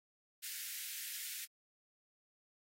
white high-pass noise, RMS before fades -44 dBFS, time 0.42-1.46 s, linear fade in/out 20 ms, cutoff 1600 Hz, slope 48 dB/octave, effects AAC 48 kbps

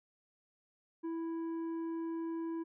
sine tone with tanh clipping, 329.6 Hz, E4, in tune, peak -37 dBFS, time 1.03-2.64 s, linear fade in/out 20 ms, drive 7 dB, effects none

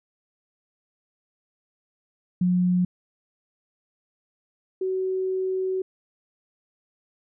sine tone pair in turn, 180 / 375.9 Hz, F#3 / F#4, -47 / +27 cents, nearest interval octave + minor second, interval 1274 cents, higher second, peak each -18 / -23 dBFS, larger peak first, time 2.41-2.85 / 4.81-5.82 s, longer second, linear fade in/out 5 ms, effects none

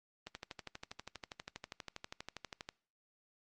click train, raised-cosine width 0.2 ms, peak -26 dBFS, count 31, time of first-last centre 0.27-2.689 s, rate 12.4 Hz, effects noise-tail reverb RT60 0.5 s tail -24 dB re dry + Opus 32 kbps

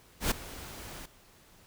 pink noise with ADSR envelope, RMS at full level -26 dBFS, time 0.2-1.06 s, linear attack 110 ms, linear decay 10 ms, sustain -18 dB, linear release 6 ms, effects pink hiss -59 dBFS RMS until 1.66 s

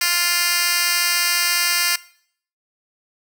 10% pulse tone with high-pass filter, 349.2 Hz, F4, in tune, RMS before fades -19 dBFS, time 0.01-1.96 s, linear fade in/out 5 ms, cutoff 2800 Hz, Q 0.86, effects noise-tail reverb RT60 0.6 s tail -20 dB re dry

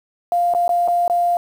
sine tone with dropouts, 698.5 Hz, F5, in tune, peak -14 dBFS, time 0.32-1.37 s, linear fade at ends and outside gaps 1 ms, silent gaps 0.538-0.548 / 0.68-0.692 / 0.877-0.883 / 1.079-1.098 s, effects 7-bit

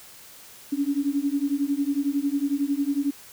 sine beating tone pair, 277.2 / 288.2 Hz, C#4 / D4, 0 / -33 cents, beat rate 11 Hz, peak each -25 dBFS, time 0.72-3.11 s, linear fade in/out 10 ms, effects white hiss -47 dBFS RMS until 3.32 s

